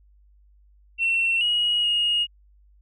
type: tone with pitch steps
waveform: sine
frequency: 2709 / 2897 / 2867 Hz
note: E7 / F#7 / F7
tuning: +47 / -37 / +45 cents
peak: -18 dBFS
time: 0.98-2.27 s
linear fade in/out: 50 ms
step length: 430 ms
effects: tanh soft clip ceiling -15 dBFS + added 50 Hz sine -53 dBFS peak until 2.81 s